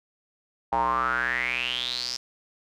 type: tone with band-pass filter sweep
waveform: square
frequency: 61.74 Hz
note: B1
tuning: in tune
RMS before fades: -27 dBFS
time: 0.72-2.17 s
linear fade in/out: 5 ms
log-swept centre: 840 to 5400 Hz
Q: 8.9
effects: none